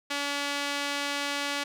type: tone with band-pass filter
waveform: sawtooth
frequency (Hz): 285.1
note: C#4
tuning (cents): +49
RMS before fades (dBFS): -31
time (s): 0.1-1.64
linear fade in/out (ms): 10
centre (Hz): 3200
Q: 0.7
effects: none